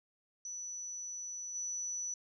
sine tone with level steps, 5940 Hz, F#8, 6 cents sharp, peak -40 / -36 dBFS, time 0.45-2.14 s, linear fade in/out 2 ms, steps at 1.54 s, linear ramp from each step 20 ms, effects none

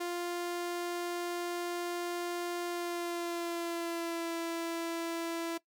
sawtooth tone with pitch glide, 349.2 to 334 Hz, F4 to E4, 0 to +23 cents, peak -30 dBFS, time 0-5.58 s, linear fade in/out 10 ms, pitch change -77 cents, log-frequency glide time 2.66-4.34 s, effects noise-tail reverb RT60 0.1 s tail -19 dB re dry

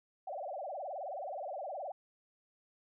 sine tone with vibrato, 661 Hz, E5, 5 cents sharp, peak -38 dBFS, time 0.27-1.92 s, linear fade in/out 5 ms, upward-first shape sine, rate 19 Hz, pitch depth 290 cents each way, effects none

